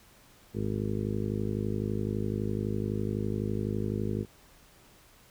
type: harmonic tone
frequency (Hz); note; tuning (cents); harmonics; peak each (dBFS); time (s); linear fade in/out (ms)
51.91; G#1; 0; 1 / 2 / 3 / 4 / 5 / 6 / 7 / 8 / 9; -41 / -33 / -39 / -34 / -39 / -43 / -37 / -39 / -43; 0.53-4.26; 50
effects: pink hiss -58 dBFS RMS until 5.3 s